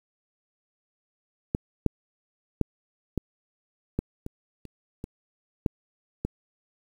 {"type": "clicks", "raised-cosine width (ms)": 3, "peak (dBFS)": [-11, -8, -9, -13, -12, -21, -29, -21, -10, -14], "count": 10, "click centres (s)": [1.549, 1.863, 2.613, 3.177, 3.99, 4.264, 4.653, 5.041, 5.662, 6.25], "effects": ["8-bit"]}